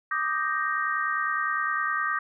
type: chord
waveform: sine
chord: Eb major seventh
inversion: third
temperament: equal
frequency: 1174.7 / 1244.5 / 1568 / 1864.7 Hz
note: D6 / Eb6 / G6 / Bb6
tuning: 0 / 0 / 0 / 0 cents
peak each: -30 dBFS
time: 0.11-2.19 s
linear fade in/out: 5 ms
effects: none